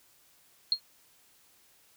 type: tone with exponential decay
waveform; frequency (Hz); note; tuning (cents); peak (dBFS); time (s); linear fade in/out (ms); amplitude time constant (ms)
sine; 4248; C8; +25; -18; 0.72-0.8; 1; 16
effects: white hiss -63 dBFS RMS until 1.96 s